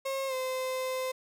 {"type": "tone with pitch glide", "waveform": "35% pulse", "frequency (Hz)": [539, 516.7], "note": ["C#5", "C5"], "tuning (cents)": [-49, -22], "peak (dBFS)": -29, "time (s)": [0.05, 1.12], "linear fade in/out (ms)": 10, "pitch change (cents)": -73, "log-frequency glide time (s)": [0.27, 0.34], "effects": []}